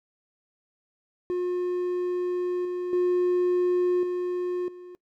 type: tone with level steps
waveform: triangle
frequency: 358.4 Hz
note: F4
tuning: 45 cents sharp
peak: -22 / -25 / -17 / -23 / -38 dBFS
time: 1.3-4.95 s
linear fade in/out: 0 ms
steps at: 2.65 / 2.93 / 4.03 / 4.68 s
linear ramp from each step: 2 ms
effects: noise-tail reverb RT60 0.1 s tail -21 dB re dry + tanh soft clip ceiling -15 dBFS